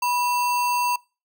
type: tone with sample-and-hold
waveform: sine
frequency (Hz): 978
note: B5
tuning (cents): -17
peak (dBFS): -20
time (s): 0.02-0.96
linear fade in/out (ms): 5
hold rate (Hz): 3675
effects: noise-tail reverb RT60 0.3 s tail -23 dB re dry